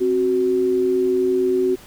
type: tone pair together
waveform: sine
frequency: 263.2 / 372.2 Hz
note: C4 / F#4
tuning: +10 / +10 cents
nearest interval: tritone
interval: 600 cents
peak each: -24 / -16 dBFS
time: 0-1.76 s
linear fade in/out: 20 ms
effects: pink hiss -45 dBFS RMS until 1.86 s